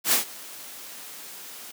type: noise with ADSR envelope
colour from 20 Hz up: white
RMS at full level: -19 dBFS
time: 0.04-1.72 s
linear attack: 84 ms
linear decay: 120 ms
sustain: -22 dB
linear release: 15 ms
effects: high-pass 200 Hz 12 dB/octave